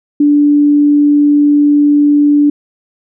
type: tone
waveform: sine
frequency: 291.8 Hz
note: D4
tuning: 11 cents flat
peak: -5 dBFS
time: 0.2-2.5 s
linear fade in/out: 5 ms
effects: none